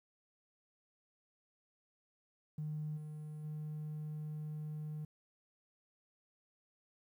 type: tone with level steps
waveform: triangle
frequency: 152.5 Hz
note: D#3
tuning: 34 cents flat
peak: -34 / -41 / -37 dBFS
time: 2.58-5.05 s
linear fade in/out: 5 ms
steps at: 2.96 / 3.43 s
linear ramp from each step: 20 ms
effects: tanh soft clip ceiling -35 dBFS + 12-bit